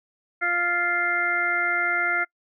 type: harmonic tone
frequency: 349.2 Hz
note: F4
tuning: in tune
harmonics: 1 / 2 / 4 / 5 / 6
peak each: -36 / -31 / -24 / -32 / -25 dBFS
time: 0.41-2.25 s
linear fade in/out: 20 ms
effects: noise-tail reverb RT60 0.1 s tail -25 dB re dry